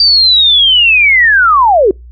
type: linear sweep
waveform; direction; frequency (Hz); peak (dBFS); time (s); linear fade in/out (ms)
sine; down; 4699 to 349.2; -4; 0-1.91; 2
effects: noise-tail reverb RT60 0.2 s tail -26 dB re dry + added 60 Hz sine -30 dBFS peak until 2.11 s